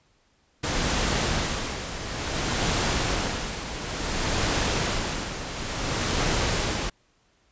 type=noise with tremolo; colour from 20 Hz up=pink; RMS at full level=-24 dBFS; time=0.63-6.9 s; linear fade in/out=10 ms; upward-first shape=sine; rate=0.57 Hz; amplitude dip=65%; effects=pink hiss -65 dBFS RMS until 7.51 s + resampled to 16000 Hz